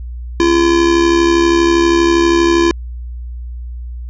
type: tone with amplitude modulation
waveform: square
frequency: 340.3 Hz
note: F4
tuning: 45 cents flat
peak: -7 dBFS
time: 0.4-2.71 s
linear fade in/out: 0 ms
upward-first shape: sine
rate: 72.5 Hz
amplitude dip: 55%
effects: added 60 Hz sine -23 dBFS peak until 4.09 s + resampled to 16000 Hz